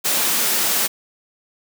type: high-pass noise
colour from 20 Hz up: white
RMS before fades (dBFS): -19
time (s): 0.04-0.88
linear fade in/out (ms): 20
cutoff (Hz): 170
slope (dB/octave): 24
effects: none